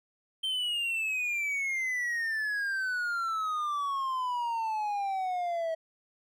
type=exponential sweep; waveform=triangle; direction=down; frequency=3136 to 643 Hz; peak=-27 dBFS; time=0.43-5.75 s; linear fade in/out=10 ms; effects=none